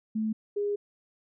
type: tone pair in turn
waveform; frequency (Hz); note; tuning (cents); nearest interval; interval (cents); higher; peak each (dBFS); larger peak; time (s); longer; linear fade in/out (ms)
sine; 218.2 / 409.5; A3 / G#4; -14 / -24; major seventh; 1090; second; -26; neither; 0.15-0.33 / 0.56-0.76; second; 10
effects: none